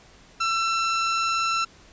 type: tone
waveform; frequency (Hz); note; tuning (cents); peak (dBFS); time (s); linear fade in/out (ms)
sawtooth; 1341; E6; +29; -18; 0.4-1.65; 10
effects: pink hiss -52 dBFS RMS until 1.92 s + resampled to 16000 Hz